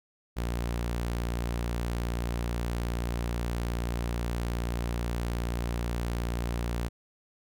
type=tone; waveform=sawtooth; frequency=58.8 Hz; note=A#1; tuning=16 cents sharp; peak=-25 dBFS; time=0.36-6.89 s; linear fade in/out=20 ms; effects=none